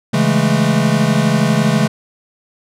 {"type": "chord", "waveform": "square", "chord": "A major seventh", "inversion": "first", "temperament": "equal", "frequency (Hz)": [138.59, 164.81, 207.7, 220], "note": ["C#3", "E3", "G#3", "A3"], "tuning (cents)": [0, 0, 0, 0], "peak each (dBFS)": -18, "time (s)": [0.13, 1.88], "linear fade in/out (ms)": 10, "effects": ["low-pass 10000 Hz 12 dB/octave"]}